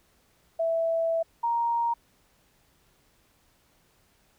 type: tone pair in turn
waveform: sine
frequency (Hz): 659.3 / 935.6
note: E5 / A#5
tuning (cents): 0 / +6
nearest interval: tritone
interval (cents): 606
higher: second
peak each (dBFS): -23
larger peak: neither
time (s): 0.59-1.23 / 1.43-1.94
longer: first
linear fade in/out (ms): 10
effects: pink hiss -65 dBFS RMS until 4.38 s